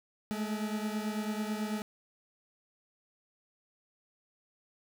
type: beating tone pair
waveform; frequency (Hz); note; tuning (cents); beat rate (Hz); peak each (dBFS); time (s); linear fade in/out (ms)
40% pulse; 211 / 220.1; G#3 / A3; +28 / +1; 9.1; -33 / -37; 0.31-1.82; 0
effects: none